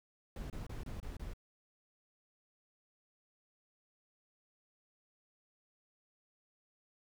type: noise bursts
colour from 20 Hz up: brown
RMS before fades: -43 dBFS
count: 6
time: 0.36-1.335 s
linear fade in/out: 2 ms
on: 140 ms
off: 27 ms
effects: none